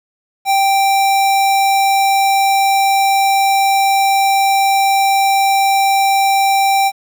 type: tone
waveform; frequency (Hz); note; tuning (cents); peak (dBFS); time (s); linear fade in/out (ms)
square; 784; G5; 0; -11; 0.45-6.92; 50
effects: 8-bit